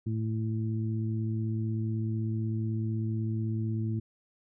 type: harmonic tone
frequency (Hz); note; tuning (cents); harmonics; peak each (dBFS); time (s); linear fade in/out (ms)
110.5; A2; +8; 1 / 2 / 3; -29 / -35 / -39; 0.06-4; 10
effects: none